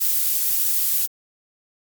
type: noise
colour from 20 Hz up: violet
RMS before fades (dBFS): -20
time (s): 0-1.07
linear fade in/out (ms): 20
effects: Opus 48 kbps